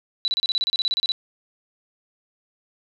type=tone bursts; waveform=sine; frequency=3951 Hz; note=B7; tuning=in tune; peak=-19 dBFS; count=15; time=0.25-1.119 s; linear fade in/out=0 ms; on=29 ms; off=31 ms; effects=none